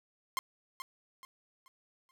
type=tone with echo; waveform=sawtooth; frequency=1057 Hz; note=C6; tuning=17 cents sharp; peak=-27 dBFS; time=0.37-0.39 s; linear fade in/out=0 ms; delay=430 ms; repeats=4; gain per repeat=-9 dB; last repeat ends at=2.11 s; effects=none